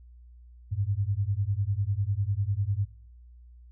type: beating tone pair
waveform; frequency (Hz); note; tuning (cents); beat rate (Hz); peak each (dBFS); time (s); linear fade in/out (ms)
sine; 95.8 / 105.8; G2 / G#2; -39 / +33; 10; -28; 0.71-2.86; 20
effects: noise-tail reverb RT60 0.6 s tail -23 dB re dry + added 60 Hz sine -48 dBFS peak until 3.71 s